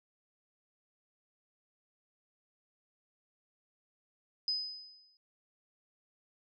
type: tone with exponential decay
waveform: sine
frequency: 5020 Hz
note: D#8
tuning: 15 cents sharp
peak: -28 dBFS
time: 4.48-5.17 s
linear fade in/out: 1 ms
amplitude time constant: 150 ms
effects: none